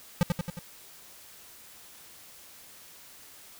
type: tone with echo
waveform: square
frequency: 174.61 Hz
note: F3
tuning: in tune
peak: -20 dBFS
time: 0.21-0.23 s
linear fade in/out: 0 ms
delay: 90 ms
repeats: 4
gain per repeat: -4 dB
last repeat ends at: 0.59 s
effects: white hiss -51 dBFS RMS until 3.59 s